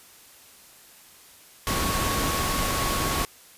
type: tone in noise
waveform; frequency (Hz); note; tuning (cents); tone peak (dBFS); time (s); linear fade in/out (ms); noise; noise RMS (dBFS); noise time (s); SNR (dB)
sine; 1107; C#6; -3; -30; 1.67-3.25; 0; pink; -26; 1.67-3.25; -7
effects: white hiss -51 dBFS RMS until 3.57 s + resampled to 32000 Hz